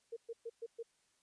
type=tone bursts; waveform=sine; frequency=461.4 Hz; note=A#4; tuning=18 cents flat; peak=-40 dBFS; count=5; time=0.12-0.83 s; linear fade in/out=10 ms; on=46 ms; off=120 ms; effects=white hiss -75 dBFS RMS until 1.22 s + resampled to 22050 Hz